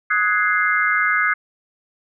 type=chord; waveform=sine; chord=Ab dominant seventh; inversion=second; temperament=equal with one note detuned; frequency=1258.2 / 1480 / 1661.2 / 2093 Hz; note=Eb6 / Gb6 / Ab6 / C7; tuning=+19 / 0 / 0 / 0 cents; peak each=-21 dBFS; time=0.1-1.34 s; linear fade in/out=10 ms; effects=none